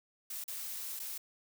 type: noise with dropouts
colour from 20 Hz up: blue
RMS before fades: -41 dBFS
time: 0.3-1.18 s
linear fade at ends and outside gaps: 5 ms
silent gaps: 0.441-0.479 / 0.994-0.998 s
effects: none